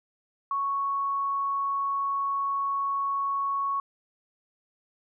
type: tone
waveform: sine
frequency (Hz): 1108.7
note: C#6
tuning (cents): 0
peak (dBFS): -25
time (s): 0.51-3.8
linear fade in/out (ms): 2
effects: none